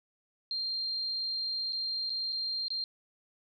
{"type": "tone with dropouts", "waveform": "sine", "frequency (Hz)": 4186, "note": "C8", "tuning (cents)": 0, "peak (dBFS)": -31, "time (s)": [0.51, 2.84], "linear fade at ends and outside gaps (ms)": 1, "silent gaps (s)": [[1.724, 1.73], [2.096, 2.102], [2.323, 2.327], [2.682, 2.704]], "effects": []}